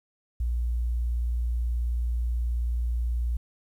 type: tone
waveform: sine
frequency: 59.3 Hz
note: A#1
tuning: 30 cents sharp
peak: -24 dBFS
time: 0.4-3.37 s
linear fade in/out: 5 ms
effects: 10-bit